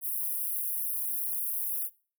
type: high-pass noise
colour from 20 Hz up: white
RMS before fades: -32 dBFS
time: 0.01-1.9 s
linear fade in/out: 50 ms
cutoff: 9900 Hz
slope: 96 dB/octave
effects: noise-tail reverb RT60 0.4 s tail -22 dB re dry